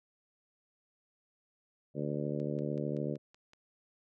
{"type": "harmonic tone", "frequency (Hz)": 73.42, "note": "D2", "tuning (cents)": 0, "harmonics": [2, 3, 4, 5, 6, 7, 8], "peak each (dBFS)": [-37, -39, -40, -41, -42, -42, -43], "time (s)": [1.94, 3.18], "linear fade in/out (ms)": 50}
{"type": "click train", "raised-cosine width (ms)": 0.2, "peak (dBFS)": -40, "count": 7, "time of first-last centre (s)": [2.4, 3.534], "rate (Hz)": 5.29}
{"effects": []}